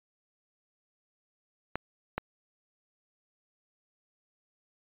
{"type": "clicks", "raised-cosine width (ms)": 0.5, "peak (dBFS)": -15, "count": 2, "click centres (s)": [1.756, 2.18], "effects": ["resampled to 8000 Hz"]}